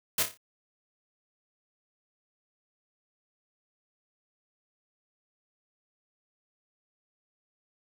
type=noise with echo; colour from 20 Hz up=white; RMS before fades=-26 dBFS; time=0.18-0.23 s; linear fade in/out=5 ms; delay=29 ms; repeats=5; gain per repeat=-7 dB; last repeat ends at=0.375 s; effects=none